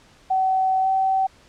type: tone with pitch glide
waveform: sine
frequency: 758 to 765.9 Hz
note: F#5 to G5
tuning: +42 to -40 cents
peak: -17 dBFS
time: 0.3-1.27 s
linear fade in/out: 10 ms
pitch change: +18 cents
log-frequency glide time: 0.82-0.87 s
effects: pink hiss -53 dBFS RMS until 1.48 s + low-pass 7000 Hz 12 dB/octave